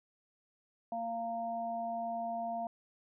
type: harmonic tone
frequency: 230.5 Hz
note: A#3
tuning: 19 cents flat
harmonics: 1 / 3 / 4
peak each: -44 / -35 / -45 dBFS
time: 0.92-2.67 s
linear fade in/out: 2 ms
effects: none